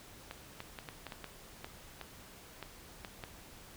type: clicks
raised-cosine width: 0.3 ms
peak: -26 dBFS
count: 12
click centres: 0.311 / 0.604 / 0.788 / 0.888 / 1.067 / 1.122 / 1.243 / 1.645 / 2.013 / 2.627 / 3.048 / 3.238 s
effects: pink hiss -54 dBFS RMS until 3.76 s